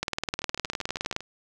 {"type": "two click trains", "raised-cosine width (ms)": 0.2, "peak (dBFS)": [-22, -10], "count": [12, 23], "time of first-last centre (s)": [[0.34, 1.206], [0.03, 1.164]], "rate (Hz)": [12.7, 19.4], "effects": []}